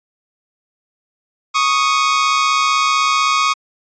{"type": "tone pair together", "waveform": "sawtooth", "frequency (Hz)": [1108.7, 1244.5], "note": ["C#6", "D#6"], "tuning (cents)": [0, 0], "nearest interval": "major second", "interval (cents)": 200, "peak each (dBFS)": -12, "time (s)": [1.54, 3.54], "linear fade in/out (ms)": 20, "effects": ["resampled to 16000 Hz"]}